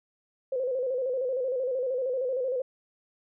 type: tone with vibrato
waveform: sine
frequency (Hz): 513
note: C5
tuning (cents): -34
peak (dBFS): -26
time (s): 0.52-2.62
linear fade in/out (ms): 5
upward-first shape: square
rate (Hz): 13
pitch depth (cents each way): 64
effects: none